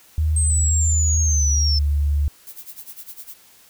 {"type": "tone with pitch glide", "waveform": "sine", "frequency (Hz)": [77.78, 72.57], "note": ["D#2", "D2"], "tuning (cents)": [0, -20], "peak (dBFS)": -16, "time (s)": [0.18, 2.28], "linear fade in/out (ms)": 0, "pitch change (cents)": -120, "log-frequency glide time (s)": [1.23, 1.47]}
{"type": "linear sweep", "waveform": "sine", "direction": "down", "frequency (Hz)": [8372, 5274], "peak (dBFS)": -20, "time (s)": [0.36, 1.79], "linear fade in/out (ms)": 5}
{"type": "noise with tremolo", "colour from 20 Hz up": "violet", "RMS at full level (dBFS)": -35, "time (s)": [2.47, 3.34], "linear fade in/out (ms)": 0, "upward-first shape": "sine", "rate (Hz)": 9.9, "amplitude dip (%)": 95}
{"effects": ["white hiss -51 dBFS RMS until 3.69 s"]}